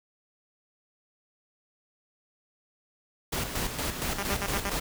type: noise with tremolo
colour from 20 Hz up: pink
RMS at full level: -30 dBFS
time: 3.32-4.8 s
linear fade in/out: 10 ms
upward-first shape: square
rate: 4.3 Hz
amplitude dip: 50%
type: tone bursts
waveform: 5% pulse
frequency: 199.5 Hz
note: G3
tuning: 31 cents sharp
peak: -18 dBFS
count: 5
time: 4.18-4.698 s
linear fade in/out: 5 ms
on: 50 ms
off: 67 ms
effects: none